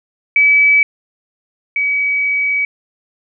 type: tone pair in turn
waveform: sine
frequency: 2291 / 2274 Hz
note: D7 / C#7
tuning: -44 / +44 cents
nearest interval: unison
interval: 12 cents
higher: first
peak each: -7 / -13 dBFS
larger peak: first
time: 0.36-0.83 / 1.76-2.65 s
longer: second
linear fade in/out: 2 ms
effects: none